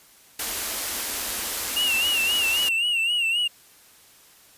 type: band-stop noise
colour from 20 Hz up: white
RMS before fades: -28 dBFS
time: 0.39-2.69 s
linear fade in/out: 5 ms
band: 100 to 200 Hz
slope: 96 dB/octave
type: tone with vibrato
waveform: triangle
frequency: 2794 Hz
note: F7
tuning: in tune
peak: -19 dBFS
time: 1.76-3.48 s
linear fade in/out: 10 ms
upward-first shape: sine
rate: 3.8 Hz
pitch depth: 87 cents each way
effects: white hiss -53 dBFS RMS until 4.57 s + resampled to 32000 Hz